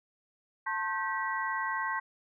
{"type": "tone cluster", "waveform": "sine", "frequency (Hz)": [890, 1073, 1558, 1936], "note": ["A5", "C6", "G6", "B6"], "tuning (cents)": [20, 43, -11, -35], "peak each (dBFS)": [-36, -34, -36, -36], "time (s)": [0.66, 2], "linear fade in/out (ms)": 10, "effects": []}